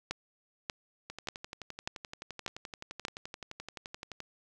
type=two click trains; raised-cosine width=0.2 ms; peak=-16 / -24 dBFS; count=6 / 37; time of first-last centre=0.11-3.051 / 1.1-4.203 s; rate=1.7 / 11.6 Hz; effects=none